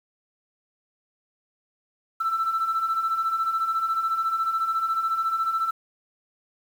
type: beating tone pair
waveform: sine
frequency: 1318.5 / 1332.5 Hz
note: E6 / E6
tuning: 0 / +18 cents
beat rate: 14 Hz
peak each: -28 / -22 dBFS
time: 2.2-5.71 s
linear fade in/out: 10 ms
effects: tanh soft clip ceiling -18 dBFS + 8-bit